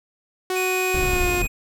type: tone with pitch glide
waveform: sawtooth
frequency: 370.6 to 356.3 Hz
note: F#4 to F4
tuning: +3 to +35 cents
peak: -18 dBFS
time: 0.5-1.42 s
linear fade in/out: 2 ms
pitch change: -68 cents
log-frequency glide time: 0.98-1.31 s
type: tone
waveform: square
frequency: 2489 Hz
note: D#7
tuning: in tune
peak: -25 dBFS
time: 0.55-1.48 s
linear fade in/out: 20 ms
type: noise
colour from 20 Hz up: brown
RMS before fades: -25 dBFS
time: 0.94-1.47 s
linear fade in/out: 5 ms
effects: none